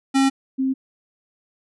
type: tone pair in turn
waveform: square / sine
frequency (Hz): 270 / 264.6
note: C#4 / C4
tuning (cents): -45 / +20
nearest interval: unison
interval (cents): 35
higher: first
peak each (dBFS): -15 / -18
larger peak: first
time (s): 0.14-0.3 / 0.58-0.74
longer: neither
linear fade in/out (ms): 20
effects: resampled to 24000 Hz